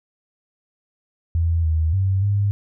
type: tone with pitch steps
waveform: sine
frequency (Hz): 83.2 / 79.6 / 96 / 101.3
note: E2 / D#2 / G2 / G#2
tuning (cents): +17 / +40 / -36 / -43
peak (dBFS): -16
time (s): 1.35-2.51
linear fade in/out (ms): 0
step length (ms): 290
effects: none